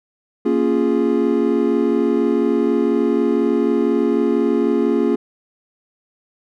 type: chord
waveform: triangle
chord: Bb minor seventh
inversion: none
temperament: equal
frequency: 233.1 / 277.2 / 349.2 / 415.3 Hz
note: Bb3 / Db4 / F4 / Ab4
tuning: 0 / 0 / 0 / 0 cents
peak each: -18 dBFS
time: 0.45-5.16 s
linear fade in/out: 10 ms
effects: none